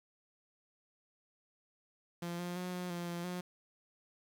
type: tone with pitch steps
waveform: sawtooth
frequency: 172.4 / 176.3 / 180.8 / 179.6 / 173.6 / 172.5 / 179.4 Hz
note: F3 / F3 / F#3 / F3 / F3 / F3 / F3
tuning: -22 / +17 / -40 / +49 / -10 / -21 / +47 cents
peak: -34 dBFS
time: 2.22-3.41 s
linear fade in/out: 5 ms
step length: 170 ms
effects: 10-bit